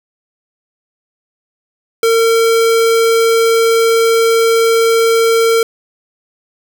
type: tone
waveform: square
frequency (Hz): 455.9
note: A#4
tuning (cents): -39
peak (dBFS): -9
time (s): 2.03-5.63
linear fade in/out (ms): 2
effects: none